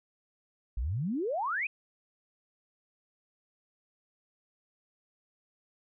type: exponential sweep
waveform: sine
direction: up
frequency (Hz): 50.4 to 2596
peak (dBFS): -29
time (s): 0.77-1.67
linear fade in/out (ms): 5
effects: none